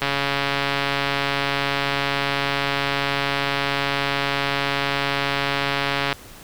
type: click train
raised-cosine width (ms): 0.3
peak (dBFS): -5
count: 856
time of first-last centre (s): 0.02-6.127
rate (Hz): 140
effects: pink hiss -43 dBFS RMS until 6.43 s